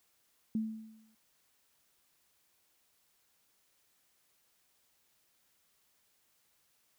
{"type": "tone with exponential decay", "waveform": "sine", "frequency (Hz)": 220, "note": "A3", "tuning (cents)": 0, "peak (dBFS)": -28, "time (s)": [0.55, 1.15], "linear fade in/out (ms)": 2, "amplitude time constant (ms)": 130, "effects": ["white hiss -73 dBFS RMS until 6.98 s"]}